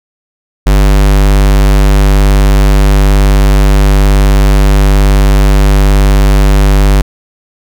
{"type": "tone", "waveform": "square", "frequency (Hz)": 49.46, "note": "G1", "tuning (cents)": 16, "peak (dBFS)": -4, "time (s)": [0.66, 7.02], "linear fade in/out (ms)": 10, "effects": []}